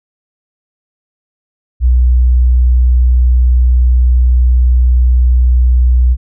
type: tone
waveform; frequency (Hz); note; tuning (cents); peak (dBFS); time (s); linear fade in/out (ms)
sine; 61.74; B1; 0; -5; 1.8-6.17; 50
effects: none